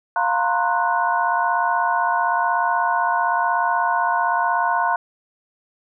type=tone cluster; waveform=sine; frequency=701 / 924 / 1005 / 1061 / 1477 Hz; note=F5 / A#5 / B5 / C6 / F#6; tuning=+6 / -16 / +30 / +24 / -3 cents; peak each=-23 / -21 / -28 / -24 / -24 dBFS; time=0.16-4.96 s; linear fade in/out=2 ms; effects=none